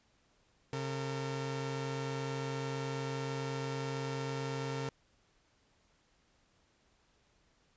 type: tone pair together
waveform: sawtooth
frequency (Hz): 135.1 / 454.4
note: C#3 / A#4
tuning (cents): -44 / -44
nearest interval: octave + major sixth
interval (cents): 2100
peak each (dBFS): -33 / -36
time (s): 0.73-4.89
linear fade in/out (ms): 0
effects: pink hiss -71 dBFS RMS until 7.76 s + resampled to 16000 Hz